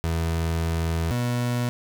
30% pulse tone pair in turn, 82.41 / 121.68 Hz, E2 / B2, 0 / -25 cents, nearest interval perfect fifth, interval 675 cents, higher second, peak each -20 dBFS, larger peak neither, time 0.04-1.11 / 1.11-1.69 s, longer first, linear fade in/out 0 ms, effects none

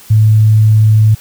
sine tone, 108.4 Hz, A2, 25 cents flat, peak -4 dBFS, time 0.1-1.15 s, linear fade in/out 10 ms, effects white hiss -38 dBFS RMS until 1.2 s

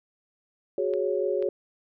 sine chord, F# suspended second, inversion none, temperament equal, 370 / 415.3 / 554.4 Hz, F#4 / G#4 / C#5, 0 / 0 / 0 cents, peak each -28 dBFS, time 0.78-1.49 s, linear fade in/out 2 ms
clicks, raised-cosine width 0.3 ms, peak -29 dBFS, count 2, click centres 0.937 / 1.425 s
effects none

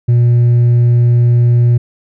triangle tone with hard clipping, 120 Hz, B2, 49 cents flat, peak -5 dBFS, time 0.08-1.78 s, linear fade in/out 10 ms, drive 1 dB, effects none

